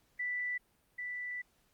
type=tone pair in turn; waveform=sine; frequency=1975.5 / 1975.5 Hz; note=B6 / B6; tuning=0 / 0 cents; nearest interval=unison; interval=0 cents; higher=neither; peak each=-33 / -37 dBFS; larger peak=first; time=0.19-0.58 / 0.98-1.42 s; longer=second; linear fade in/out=10 ms; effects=pink hiss -72 dBFS RMS until 1.73 s + Opus 48 kbps